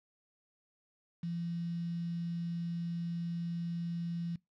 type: tone with quantisation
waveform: sine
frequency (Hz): 170.2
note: F3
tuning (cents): -44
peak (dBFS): -34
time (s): 1.23-4.36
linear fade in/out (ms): 5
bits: 9
effects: noise-tail reverb RT60 0.2 s tail -24 dB re dry + low-pass 4000 Hz 12 dB/octave